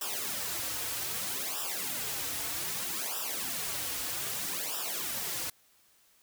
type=noise with flanger; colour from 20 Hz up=white; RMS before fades=-35 dBFS; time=0.01-5.5 s; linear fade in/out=5 ms; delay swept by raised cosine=0.46 to 5.16 ms; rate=0.63 Hz; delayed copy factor=-0.9; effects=white hiss -65 dBFS RMS until 6.22 s